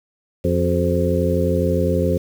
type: harmonic tone with a mistuned harmonic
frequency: 87.31 Hz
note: F2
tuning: in tune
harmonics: 1 / 2 / 3 / 4 / 5 / 6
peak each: -21 / -22 / -25 / -25 / -24 / -22 dBFS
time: 0.44-2.18 s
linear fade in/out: 10 ms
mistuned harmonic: 4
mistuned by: +74 cents
effects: 7-bit